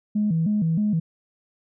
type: tone with vibrato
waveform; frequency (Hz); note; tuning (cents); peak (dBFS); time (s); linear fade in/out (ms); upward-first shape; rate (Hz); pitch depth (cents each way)
sine; 185; F#3; 0; -18; 0.15-1; 10; square; 3.2; 220
effects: tanh soft clip ceiling -14 dBFS